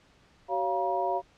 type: tone cluster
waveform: sine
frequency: 379.6 / 557 / 697 / 954 Hz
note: F#4 / C#5 / F5 / A#5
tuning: +44 / +8 / -4 / +40 cents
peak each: -33 / -33 / -29 / -31 dBFS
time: 0.48-1.22 s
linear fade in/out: 50 ms
effects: pink hiss -61 dBFS RMS until 1.37 s + low-pass 5000 Hz 12 dB/octave